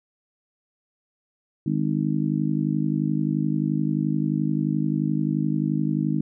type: harmonic tone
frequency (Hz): 51.5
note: G#1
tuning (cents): -14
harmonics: 3 / 4 / 5 / 6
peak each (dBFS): -25 / -26 / -27 / -28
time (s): 1.66-6.21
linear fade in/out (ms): 5
effects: none